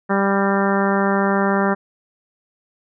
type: harmonic tone with a mistuned harmonic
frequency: 197.1 Hz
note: G3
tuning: 10 cents sharp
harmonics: 1 / 2 / 3 / 4 / 5 / 6 / 7 / 8 / 9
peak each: -19 / -22 / -24 / -25 / -26 / -27 / -27 / -28 / -29 dBFS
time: 0.09-1.75 s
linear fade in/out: 20 ms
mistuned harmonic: 9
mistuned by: +33 cents
effects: none